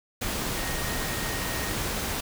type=tone in noise; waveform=sine; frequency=1864.7 Hz; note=A#6; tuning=in tune; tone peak=-38 dBFS; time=0.56-1.73 s; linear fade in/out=10 ms; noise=pink; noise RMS=-30 dBFS; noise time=0.21-2.21 s; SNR=-11 dB; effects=none